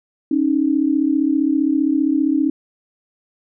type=tone pair together; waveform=sine; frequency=274.7 / 309.9 Hz; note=C#4 / D#4; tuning=-16 / -7 cents; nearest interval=major second; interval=209 cents; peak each=-17 / -17 dBFS; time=0.31-2.5 s; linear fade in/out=5 ms; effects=none